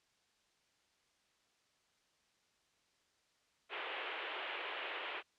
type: band-pass noise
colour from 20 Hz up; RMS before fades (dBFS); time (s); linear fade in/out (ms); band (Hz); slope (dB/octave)
white; -43; 3.69-5.23; 50; 350 to 3200; 48
effects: white hiss -75 dBFS RMS until 5.38 s + low-pass 6000 Hz 12 dB/octave